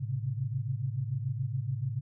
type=tone cluster; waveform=sine; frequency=108.8 / 130.1 / 137.1 Hz; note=A2 / C3 / C#3; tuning=-19 / -9 / -19 cents; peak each=-34 / -34 / -35 dBFS; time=0-2.01 s; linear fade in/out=20 ms; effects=none